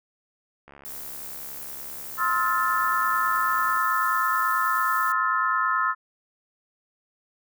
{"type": "click train", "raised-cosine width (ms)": 0.5, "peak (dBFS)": -31, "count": 219, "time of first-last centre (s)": [0.68, 3.772], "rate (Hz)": 70.5}
{"type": "noise", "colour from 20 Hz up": "violet", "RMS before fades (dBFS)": -37, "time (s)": [0.85, 5.12], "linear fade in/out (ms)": 0}
{"type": "chord", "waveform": "sine", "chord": "F major seventh", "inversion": "second", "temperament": "equal with one note detuned", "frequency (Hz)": [1046.5, 1287.7, 1396.9, 1760], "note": ["C6", "E6", "F6", "A6"], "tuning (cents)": [0, -41, 0, 0], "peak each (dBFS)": [-26, -24, -28, -29], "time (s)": [2.17, 5.95], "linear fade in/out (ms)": 50}
{"effects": []}